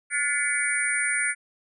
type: tone cluster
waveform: sine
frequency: 1448 / 1743 / 2020 / 2244 / 9060 Hz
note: F#6 / A6 / B6 / C#7 / C#9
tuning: -38 / -17 / +39 / +21 / +37 cents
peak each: -29 dBFS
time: 0.1-1.35 s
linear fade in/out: 50 ms
effects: none